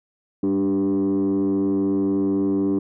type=tone with frequency modulation; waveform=sine; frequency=293.7 Hz; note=D4; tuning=in tune; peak=-16 dBFS; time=0.43-2.79 s; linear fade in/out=5 ms; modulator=96.1 Hz; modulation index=0.93; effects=tanh soft clip ceiling -16 dBFS